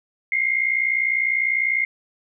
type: tone pair together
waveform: sine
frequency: 2093 / 2153 Hz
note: C7 / C7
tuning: 0 / +49 cents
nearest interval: unison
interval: 49 cents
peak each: -21 dBFS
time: 0.32-1.85 s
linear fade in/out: 2 ms
effects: none